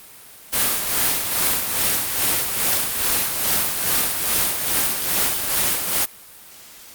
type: noise with tremolo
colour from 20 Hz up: white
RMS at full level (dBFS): -18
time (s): 0.52-6.06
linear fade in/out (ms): 20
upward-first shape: sine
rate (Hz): 2.4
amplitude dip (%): 50
effects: white hiss -43 dBFS RMS until 6.94 s + Opus 32 kbps